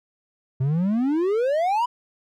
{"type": "exponential sweep", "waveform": "triangle", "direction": "up", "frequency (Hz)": [126.1, 1005], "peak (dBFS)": -17, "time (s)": [0.6, 1.86], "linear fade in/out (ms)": 10, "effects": []}